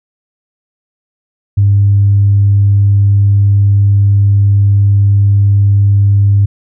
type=tone; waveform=sine; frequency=100.5 Hz; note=G2; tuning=44 cents sharp; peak=-4 dBFS; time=1.57-6.46 s; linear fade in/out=10 ms; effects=tanh soft clip ceiling 0 dBFS